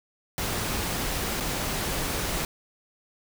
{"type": "noise with dropouts", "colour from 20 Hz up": "pink", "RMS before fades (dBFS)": -29, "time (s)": [0.38, 2.45], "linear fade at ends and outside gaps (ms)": 1, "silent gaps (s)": [1.402, 1.406], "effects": []}